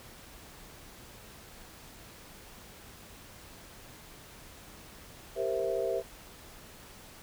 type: chord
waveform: sine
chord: C dominant seventh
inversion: second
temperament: equal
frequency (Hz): 392 / 466.2 / 523.3 / 659.3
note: G4 / Bb4 / C5 / E5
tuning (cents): 0 / 0 / 0 / 0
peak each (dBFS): -34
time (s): 5.35-6.03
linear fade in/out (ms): 50
effects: pink hiss -51 dBFS RMS until 7.22 s